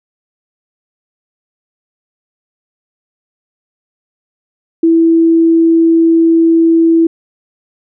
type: tone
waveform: sine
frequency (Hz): 329.6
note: E4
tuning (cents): 0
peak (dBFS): -5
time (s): 4.83-7.07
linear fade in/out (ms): 5
effects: none